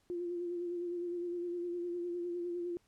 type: tone with vibrato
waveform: sine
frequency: 349.2 Hz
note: F4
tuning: in tune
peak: -35 dBFS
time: 0.1-2.77 s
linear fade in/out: 0 ms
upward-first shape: sine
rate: 9.8 Hz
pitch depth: 31 cents each way
effects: pink hiss -73 dBFS RMS until 2.87 s + low-pass 11000 Hz 12 dB/octave